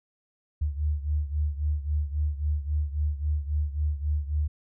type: beating tone pair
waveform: sine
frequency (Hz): 73.6 / 77.3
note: D2 / D#2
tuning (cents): +4 / -11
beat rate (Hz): 3.7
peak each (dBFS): -26 / -30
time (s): 0.61-4.48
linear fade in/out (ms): 10
effects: none